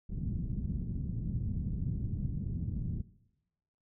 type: low-pass noise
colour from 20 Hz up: white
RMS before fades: -35 dBFS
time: 0.09-3.02 s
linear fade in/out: 10 ms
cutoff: 180 Hz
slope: 24 dB/octave
effects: noise-tail reverb RT60 0.9 s tail -19 dB re dry